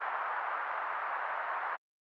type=band-pass noise; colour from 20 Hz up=pink; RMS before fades=-35 dBFS; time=0-1.77 s; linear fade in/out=20 ms; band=820 to 1600 Hz; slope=24 dB/octave; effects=Opus 32 kbps